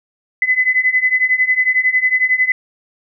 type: beating tone pair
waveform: sine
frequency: 2011 / 2022 Hz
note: B6 / B6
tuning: +31 / +40 cents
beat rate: 11 Hz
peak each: -16 / -14 dBFS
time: 0.42-2.52 s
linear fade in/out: 2 ms
effects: none